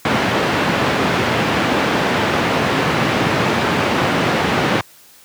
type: band-pass noise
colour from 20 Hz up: pink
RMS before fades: -17 dBFS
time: 0.05-4.81 s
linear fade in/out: 2 ms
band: 130 to 2700 Hz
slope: 12 dB/octave
effects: white hiss -46 dBFS RMS until 5.24 s + high-pass 80 Hz 12 dB/octave